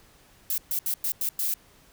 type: noise bursts at uneven times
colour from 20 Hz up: violet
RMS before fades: -27 dBFS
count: 6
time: 0.5-0.58 / 0.71-0.79 / 0.86-0.94 / 1.04-1.12 / 1.21-1.29 / 1.39-1.54 s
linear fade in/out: 2 ms
effects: pink hiss -57 dBFS RMS until 1.92 s